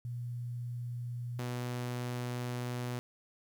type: tone pair in turn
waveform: sine / sawtooth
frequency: 120.8 / 122.91 Hz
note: B2 / B2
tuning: -38 / -8 cents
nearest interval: unison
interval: 30 cents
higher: second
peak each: -36 / -31 dBFS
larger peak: second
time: 0.05-1.39 / 1.39-2.99 s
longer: second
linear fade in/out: 0 ms
effects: 11-bit